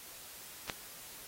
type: clicks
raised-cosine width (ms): 0.2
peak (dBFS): -29 / -16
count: 2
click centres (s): 0.679 / 0.698
effects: white hiss -50 dBFS RMS until 1.27 s + AAC 48 kbps